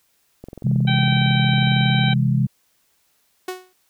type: click train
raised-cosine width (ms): 2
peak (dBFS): -22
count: 38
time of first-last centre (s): 0.44-2.129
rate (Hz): 21.9
type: chord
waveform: sine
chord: C augmented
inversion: none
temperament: just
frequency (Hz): 130.81 / 163.52 / 204.4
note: C3 / E3 / G#3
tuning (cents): 0 / -14 / -27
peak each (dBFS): -17 / -22 / -22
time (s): 0.64-2.47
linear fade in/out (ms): 10
type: harmonic tone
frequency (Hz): 774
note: G5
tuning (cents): -22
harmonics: 1 / 2 / 3 / 4 / 5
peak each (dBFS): -27 / -27 / -27 / -27 / -27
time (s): 0.87-2.14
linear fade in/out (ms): 10
type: tone with exponential decay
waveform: sawtooth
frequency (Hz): 368.6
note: F#4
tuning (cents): -7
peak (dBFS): -19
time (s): 3.48-3.73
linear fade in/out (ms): 5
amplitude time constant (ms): 53
effects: white hiss -64 dBFS RMS until 3.89 s